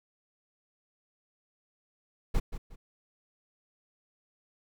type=noise with echo; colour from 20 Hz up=brown; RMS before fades=-25 dBFS; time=2.34-2.4 s; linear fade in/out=10 ms; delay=180 ms; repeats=2; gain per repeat=-11 dB; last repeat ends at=2.76 s; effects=none